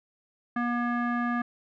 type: tone with low-pass filter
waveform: square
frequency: 240 Hz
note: B3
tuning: 49 cents flat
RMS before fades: -28 dBFS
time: 0.56-1.42 s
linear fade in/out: 5 ms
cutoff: 1500 Hz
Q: 6.3
effects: none